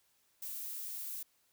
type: noise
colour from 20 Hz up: violet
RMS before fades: -42 dBFS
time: 0.42-1.23 s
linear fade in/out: 5 ms
effects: white hiss -73 dBFS RMS until 1.52 s